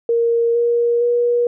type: tone with pitch steps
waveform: sine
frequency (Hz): 466.2 / 473 / 479.9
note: A#4 / A#4 / B4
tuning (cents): 0 / +25 / -50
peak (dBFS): -13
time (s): 0.09-1.47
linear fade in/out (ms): 2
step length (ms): 460
effects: none